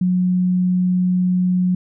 sine tone, 181.7 Hz, F#3, 31 cents flat, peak -14 dBFS, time 0.01-1.75 s, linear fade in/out 5 ms, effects none

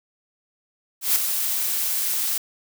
blue noise with ADSR envelope, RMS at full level -17 dBFS, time 1.01-2.38 s, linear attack 150 ms, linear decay 3 ms, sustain -7 dB, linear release 4 ms, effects none

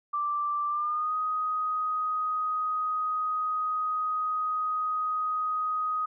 sine tone with pitch glide, 1174.7 to 1251.8 Hz, D6 to D#6, 0 to +10 cents, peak -26 dBFS, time 0.13-6.06 s, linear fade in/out 10 ms, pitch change +110 cents, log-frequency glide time 0.68-1.15 s, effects none

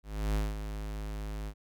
square tone with ADSR envelope, 52.2 Hz, G#1, 10 cents sharp, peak -27 dBFS, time 0.03-1.54 s, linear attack 320 ms, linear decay 190 ms, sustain -9 dB, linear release 62 ms, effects none

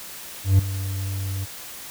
triangle tone with ADSR envelope, 96.4 Hz, G2, 28 cents flat, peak -8 dBFS, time 0.44-1.46 s, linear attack 150 ms, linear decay 5 ms, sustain -15 dB, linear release 26 ms, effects white hiss -38 dBFS RMS until 1.9 s

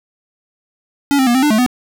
square tone with pitch steps, 282.4 / 263.1 / 239.1 / 261.3 / 296.9 / 216.3 / 249.7 Hz, C#4 / C4 / A#3 / C4 / D4 / A3 / B3, +32 / +10 / +44 / -2 / +19 / -29 / +19 cents, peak -11 dBFS, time 1.11-1.663 s, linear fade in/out 0 ms, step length 79 ms, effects none

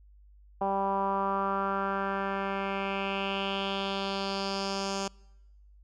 10% pulse tone with low-pass filter sweep, 195.9 Hz, G3, 1 cent flat, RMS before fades -31 dBFS, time 0.61-5.08 s, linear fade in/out 5 ms, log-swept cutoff 840 to 6300 Hz, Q 3.4, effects noise-tail reverb RT60 1.0 s tail -26 dB re dry + added 50 Hz sine -53 dBFS peak until 5.83 s

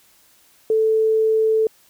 sine tone, 440 Hz, A4, in tune, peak -14 dBFS, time 0.7-1.67 s, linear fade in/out 2 ms, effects white hiss -55 dBFS RMS until 1.89 s

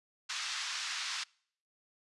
white band-pass noise, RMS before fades -38 dBFS, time 0.29-1.24 s, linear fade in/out 10 ms, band 1100 to 5800 Hz, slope 24 dB/octave, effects noise-tail reverb RT60 0.6 s tail -26 dB re dry + resampled to 24000 Hz

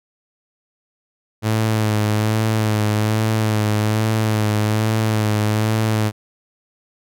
sawtooth tone with vibrato, 108.1 Hz, A2, 30 cents flat, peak -12 dBFS, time 1.42-6.12 s, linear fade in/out 50 ms, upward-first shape sine, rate 1.2 Hz, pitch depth 35 cents each way, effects none

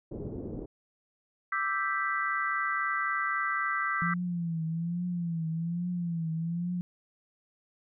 white low-pass noise, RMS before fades -38 dBFS, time 0.11-0.66 s, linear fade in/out 10 ms, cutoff 410 Hz, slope 24 dB/octave
sine chord, E minor seventh, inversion third, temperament equal, 1174.7 / 1318.5 / 1568 / 1975.5 Hz, D6 / E6 / G6 / B6, 0 / 0 / 0 / 0 cents, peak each -33 dBFS, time 1.52-4.14 s, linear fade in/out 5 ms
sine tone with vibrato, 169.4 Hz, E3, 48 cents sharp, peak -29 dBFS, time 4.02-6.81 s, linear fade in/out 0 ms, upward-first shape triangle, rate 1.2 Hz, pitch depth 100 cents each way
effects none

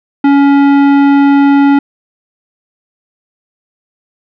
sine tone with tanh clipping, 280.8 Hz, C#4, 22 cents sharp, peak -6 dBFS, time 0.24-1.79 s, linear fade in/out 5 ms, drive 15 dB, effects none

